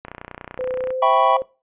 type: click train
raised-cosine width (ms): 0.5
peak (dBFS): -18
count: 27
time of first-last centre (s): 0.05-0.905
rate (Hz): 30.4
type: tone with pitch glide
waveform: sine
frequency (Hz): 510 to 525.9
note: C5 to C5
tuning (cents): -44 to +9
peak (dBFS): -22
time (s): 0.59-1.42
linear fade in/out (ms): 0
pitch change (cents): +53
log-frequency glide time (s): 0.78-1.21
type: chord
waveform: triangle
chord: C# half-diminished seventh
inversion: first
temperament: equal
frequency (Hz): 659.3 / 784 / 987.8 / 1108.7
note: E5 / G5 / B5 / C#6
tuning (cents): 0 / 0 / 0 / 0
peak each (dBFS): -17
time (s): 1.02-1.37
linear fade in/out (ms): 5
effects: noise-tail reverb RT60 0.3 s tail -20 dB re dry + resampled to 8000 Hz